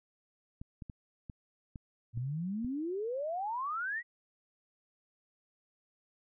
clicks, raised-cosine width 5 ms, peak -31 dBFS, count 7, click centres 0.615 / 0.822 / 0.898 / 1.298 / 1.758 / 2.175 / 2.647 s
sine exponential sweep, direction up, 110 to 1975.5 Hz, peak -33 dBFS, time 2.13-4.03 s, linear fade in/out 50 ms
effects none

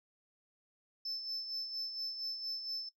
sine tone with tremolo, 5274 Hz, E8, in tune, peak -34 dBFS, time 1.05-2.89 s, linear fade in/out 5 ms, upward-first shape sine, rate 4.3 Hz, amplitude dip 60%, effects noise-tail reverb RT60 0.1 s tail -17 dB re dry + tanh soft clip ceiling -34 dBFS

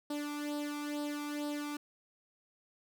sawtooth tone with flanger, 293.7 Hz, D4, in tune, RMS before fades -38 dBFS, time 0.1-1.77 s, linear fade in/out 5 ms, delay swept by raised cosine 0.22 to 0.88 ms, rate 2.2 Hz, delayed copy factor +0.7, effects none

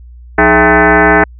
sine tone with frequency modulation, 552 Hz, C#5, 7 cents flat, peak -4 dBFS, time 0.38-1.24 s, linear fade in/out 5 ms, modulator 243 Hz, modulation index 5.7, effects added 60 Hz sine -31 dBFS peak until 1.39 s

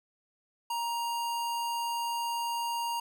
square tone, 938 Hz, A#5, 11 cents sharp, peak -31 dBFS, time 0.7-3 s, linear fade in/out 5 ms, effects none

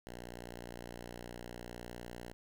5% pulse tone, 59.7 Hz, A#1, 42 cents sharp, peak -34 dBFS, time 0.07-2.33 s, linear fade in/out 0 ms, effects none

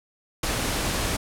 pink noise with ADSR envelope, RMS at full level -24 dBFS, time 0.43-1.17 s, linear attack 5 ms, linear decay 18 ms, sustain -2 dB, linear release 12 ms, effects low-pass 12000 Hz 12 dB/octave

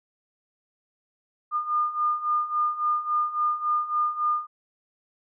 sine beating tone pair, 1211 / 1214.6 Hz, D#6 / D#6, -47 / -42 cents, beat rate 3.6 Hz, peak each -28 / -24 dBFS, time 1.51-4.47 s, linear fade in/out 50 ms, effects none

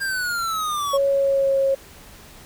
square exponential sweep, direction down, 1612 to 1096 Hz, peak -23 dBFS, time 0-0.98 s, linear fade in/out 20 ms
sine tone with pitch glide, 554.4 to 543 Hz, C#5 to C#5, 0 to -36 cents, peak -16 dBFS, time 0.93-1.75 s, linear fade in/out 10 ms, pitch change -36 cents, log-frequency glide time 1.07-1.59 s
effects pink hiss -45 dBFS RMS until 2.45 s

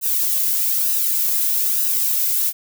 violet noise with flanger, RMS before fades -19 dBFS, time 0.01-2.53 s, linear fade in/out 50 ms, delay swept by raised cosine 0.89 to 2.19 ms, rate 1.1 Hz, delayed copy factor -0.6, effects none

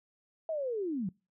sine linear sweep, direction down, 659.3 to 168.8 Hz, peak -31 dBFS, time 0.49-1.09 s, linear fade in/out 2 ms, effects noise-tail reverb RT60 0.3 s tail -26 dB re dry

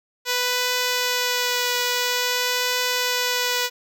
5% pulse tone with vibrato, 493.9 Hz, B4, in tune, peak -9 dBFS, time 0.25-3.7 s, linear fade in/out 50 ms, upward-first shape triangle, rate 0.49 Hz, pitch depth 13 cents each way, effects none

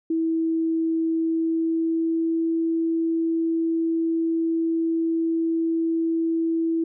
sine tone with pitch glide, 325.6 to 328.6 Hz, E4 to E4, -21 to -5 cents, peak -20 dBFS, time 0.1-6.84 s, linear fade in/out 5 ms, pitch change +16 cents, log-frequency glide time 1.08-2.49 s, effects none

